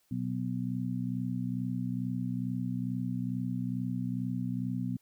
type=harmonic tone; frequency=62.3 Hz; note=B1; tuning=16 cents sharp; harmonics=2 / 3 / 4; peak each=-35 / -35 / -35 dBFS; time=0.11-4.97 s; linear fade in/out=5 ms; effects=white hiss -71 dBFS RMS until 5.01 s